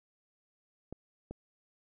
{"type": "clicks", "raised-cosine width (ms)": 2, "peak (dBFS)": -28, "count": 2, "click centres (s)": [0.926, 1.31], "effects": []}